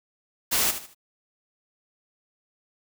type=noise with echo; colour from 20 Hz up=white; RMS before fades=-23 dBFS; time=0.51-0.72 s; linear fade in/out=20 ms; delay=76 ms; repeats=3; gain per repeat=-10 dB; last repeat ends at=0.948 s; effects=none

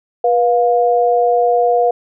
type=tone pair together; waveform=sine; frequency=485.9 / 705 Hz; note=B4 / F5; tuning=-28 / +16 cents; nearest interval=tritone; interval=644 cents; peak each=-13 / -13 dBFS; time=0.24-1.91 s; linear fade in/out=5 ms; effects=none

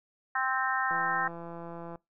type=harmonic tone; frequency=261.6 Hz; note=C4; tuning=in tune; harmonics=3 / 4 / 5 / 6 / 7; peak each=-33 / -33 / -33 / -33 / -33 dBFS; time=0.35-1.28 s; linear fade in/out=5 ms
type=click train; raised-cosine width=1 ms; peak=-29 dBFS; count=178; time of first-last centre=0.91-1.957 s; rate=169 Hz
effects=noise-tail reverb RT60 0.2 s tail -24 dB re dry

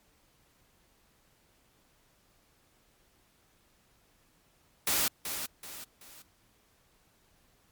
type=noise with echo; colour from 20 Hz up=white; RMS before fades=-28 dBFS; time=4.87-5.08 s; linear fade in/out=2 ms; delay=380 ms; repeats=3; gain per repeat=-8 dB; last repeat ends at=6.22 s; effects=pink hiss -67 dBFS RMS until 7.71 s + MP3 96 kbps

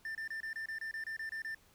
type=tone bursts; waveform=triangle; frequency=1786 Hz; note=A6; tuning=25 cents sharp; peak=-36 dBFS; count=12; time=0.05-1.547 s; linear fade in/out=2 ms; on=100 ms; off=27 ms; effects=pink hiss -66 dBFS RMS until 1.74 s

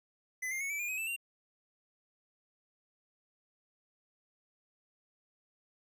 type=tone with pitch steps; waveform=square; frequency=2018 / 2111 / 2208 / 2310 / 2417 / 2528 / 2644 / 2766 Hz; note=B6 / C7 / C#7 / D7 / D7 / D#7 / E7 / F7; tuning=+37 / +15 / -7 / -29 / +49 / +27 / +5 / -17 cents; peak=-35 dBFS; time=0.42-1.164 s; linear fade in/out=10 ms; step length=93 ms; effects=none

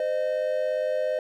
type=tone pair together; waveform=triangle; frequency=515.5 / 613 Hz; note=C5 / D#5; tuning=-26 / -26 cents; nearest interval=minor third; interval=300 cents; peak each=-25 / -24 dBFS; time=0-1.19 s; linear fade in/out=2 ms; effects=none

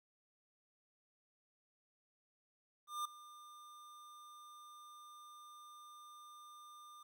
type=tone with ADSR envelope; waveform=square; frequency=1200 Hz; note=D6; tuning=37 cents sharp; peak=-37 dBFS; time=2.87-7.03 s; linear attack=180 ms; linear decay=6 ms; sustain=-18 dB; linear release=5 ms; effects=13-bit

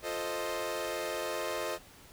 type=chord; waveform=sawtooth; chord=F dominant seventh; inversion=none; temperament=equal; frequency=349.2 / 440 / 523.3 / 622.3 Hz; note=F4 / A4 / C5 / Eb5; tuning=0 / 0 / 0 / 0 cents; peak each=-37 / -36 / -35 / -33 dBFS; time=0.02-1.79 s; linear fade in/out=50 ms; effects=pink hiss -55 dBFS RMS until 2.12 s

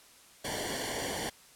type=noise with comb filter; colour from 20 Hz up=pink; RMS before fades=-35 dBFS; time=0.44-1.3 s; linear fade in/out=10 ms; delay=0.78 ms; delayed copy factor=-0.85; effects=white hiss -57 dBFS RMS until 1.55 s + low-pass 11000 Hz 12 dB/octave

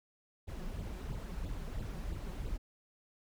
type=noise with flanger; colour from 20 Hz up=brown; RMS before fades=-40 dBFS; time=0.47-2.58 s; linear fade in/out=20 ms; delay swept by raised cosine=0.25 to 5.55 ms; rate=3 Hz; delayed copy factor=+0.7; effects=none

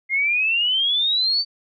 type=exponential sweep; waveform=sine; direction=up; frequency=2104 to 4621 Hz; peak=-17 dBFS; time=0.09-1.45 s; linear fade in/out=50 ms; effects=none

